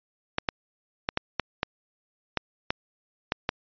clicks, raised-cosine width 0.3 ms, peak -8 dBFS, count 10, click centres 0.384 / 0.488 / 1.089 / 1.174 / 1.397 / 1.631 / 2.373 / 2.705 / 3.321 / 3.491 s, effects resampled to 11025 Hz

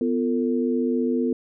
sine tone cluster, 249.5 / 344.7 / 449.1 Hz, B3 / F4 / A4, +18 / -23 / +35 cents, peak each -22 / -27 / -26 dBFS, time 0.01-1.33 s, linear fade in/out 2 ms, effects none

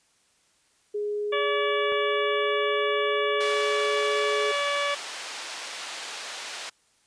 sine tone with pitch glide, 415.3 to 421.8 Hz, G#4 to G#4, 0 to +27 cents, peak -26 dBFS, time 0.94-4.52 s, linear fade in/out 10 ms, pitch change +27 cents, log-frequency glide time 1.07-4 s
harmonic tone, 573 Hz, D5, 43 cents flat, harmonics 1 / 2 / 3 / 4 / 5 / 6, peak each -29 / -29 / -33 / -32 / -36 / -35 dBFS, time 1.32-4.95 s, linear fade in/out 10 ms
click, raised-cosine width 0.5 ms, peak -24 dBFS, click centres 1.922 s
white band-pass noise, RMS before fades -37 dBFS, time 3.4-6.7 s, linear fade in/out 10 ms, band 570 to 4900 Hz, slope 12 dB/octave
effects white hiss -65 dBFS RMS until 7.06 s + resampled to 22050 Hz

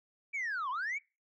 sine linear two-way sweep, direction down then up, 2349 to 968 to 2349 Hz, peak -31 dBFS, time 0.33-0.99 s, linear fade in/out 20 ms, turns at 0.7 s, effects noise-tail reverb RT60 0.3 s tail -26 dB re dry + tanh soft clip ceiling -31 dBFS

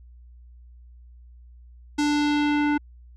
square tone with low-pass filter sweep, 294.5 Hz, D4, 5 cents sharp, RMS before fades -22 dBFS, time 1.98-2.78 s, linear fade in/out 10 ms, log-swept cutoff 6900 to 1800 Hz, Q 1.4, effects added 60 Hz sine -45 dBFS peak until 3.16 s

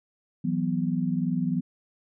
sine chord, E suspended second, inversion none, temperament equal with one note detuned, 164.81 / 185 / 247.9 Hz, E3 / F#3 / B3, 0 / 0 / +7 cents, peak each -28 dBFS, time 0.44-1.61 s, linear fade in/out 10 ms, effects none

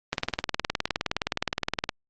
click train, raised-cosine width 0.2 ms, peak -7 dBFS, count 35, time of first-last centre 0.13-1.892 s, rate 19.3 Hz, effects low-pass 5000 Hz 12 dB/octave + Opus 32 kbps

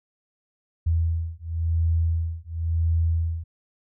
sine beating tone pair, 82.1 / 83.05 Hz, E2 / E2, -6 / +13 cents, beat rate 0.95 Hz, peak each -24 dBFS, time 0.86-3.44 s, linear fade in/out 10 ms, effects none

